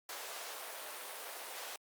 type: high-pass noise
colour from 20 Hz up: pink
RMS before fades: -45 dBFS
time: 0.09-1.76 s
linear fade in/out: 2 ms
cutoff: 500 Hz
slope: 24 dB/octave
effects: Opus 48 kbps